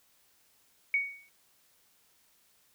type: tone with exponential decay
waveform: sine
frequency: 2236 Hz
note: C#7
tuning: 14 cents sharp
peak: -22 dBFS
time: 0.94-1.29 s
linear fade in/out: 1 ms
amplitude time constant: 75 ms
effects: white hiss -67 dBFS RMS until 2.74 s